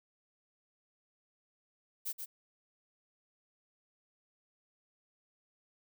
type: noise with echo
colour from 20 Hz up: violet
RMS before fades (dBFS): -37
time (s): 2.05-2.13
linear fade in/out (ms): 20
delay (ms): 130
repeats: 1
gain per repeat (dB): -5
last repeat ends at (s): 2.26
effects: none